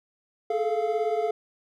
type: tone cluster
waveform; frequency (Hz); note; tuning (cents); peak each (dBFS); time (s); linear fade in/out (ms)
triangle; 424 / 441.4 / 695; G#4 / A4 / F5; +36 / +5 / -9; -26; 0.5-1.31; 5
effects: none